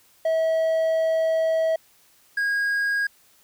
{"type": "tone pair in turn", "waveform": "triangle", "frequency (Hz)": [646, 1636.3], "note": ["E5", "G#6"], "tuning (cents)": [-35, -26], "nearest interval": "octave + major third", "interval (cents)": 1609, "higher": "second", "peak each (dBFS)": [-17, -19], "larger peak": "first", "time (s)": [[0.25, 1.76], [2.37, 3.07]], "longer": "first", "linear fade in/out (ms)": 5, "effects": ["white hiss -58 dBFS RMS until 3.43 s"]}